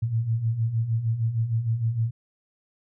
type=beating tone pair; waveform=sine; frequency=109.5 / 116 Hz; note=A2 / A#2; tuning=-8 / -8 cents; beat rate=6.5 Hz; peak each=-29 / -23 dBFS; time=0.02-2.11 s; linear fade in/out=10 ms; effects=none